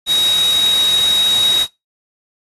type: tone in noise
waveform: sine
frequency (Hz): 3800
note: A#7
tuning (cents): +33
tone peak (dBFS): -12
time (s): 0.06-1.67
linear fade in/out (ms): 50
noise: white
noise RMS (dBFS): -23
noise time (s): 0.06-1.67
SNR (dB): +8
effects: noise-tail reverb RT60 0.2 s tail -21 dB re dry + AAC 32 kbps